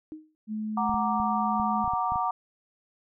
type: tone with exponential decay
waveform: sine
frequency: 311.1 Hz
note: D#4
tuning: in tune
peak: -33 dBFS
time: 0.12-0.35 s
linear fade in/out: 0 ms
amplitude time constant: 50 ms
type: tone with pitch glide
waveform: sine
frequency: 215.2 to 213.8 Hz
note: A3 to A3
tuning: -38 to -49 cents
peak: -29 dBFS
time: 0.47-1.87 s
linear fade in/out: 50 ms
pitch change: -11 cents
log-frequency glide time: 0.88-1.42 s
type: chord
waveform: sine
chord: Gb augmented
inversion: none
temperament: equal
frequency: 740 / 932.3 / 1174.7 Hz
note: Gb5 / Bb5 / D6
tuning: 0 / 0 / 0 cents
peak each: -29 dBFS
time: 0.77-2.31 s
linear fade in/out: 5 ms
type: clicks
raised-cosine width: 5 ms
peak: -27 dBFS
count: 9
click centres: 0.895 / 0.943 / 1.2 / 1.599 / 1.844 / 1.878 / 1.936 / 2.121 / 2.158 s
effects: none